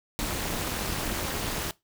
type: noise with amplitude modulation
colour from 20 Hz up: pink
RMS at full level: -27 dBFS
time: 0.19-1.71 s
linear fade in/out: 0 ms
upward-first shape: sine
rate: 260 Hz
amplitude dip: 90%
effects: noise-tail reverb RT60 0.2 s tail -20 dB re dry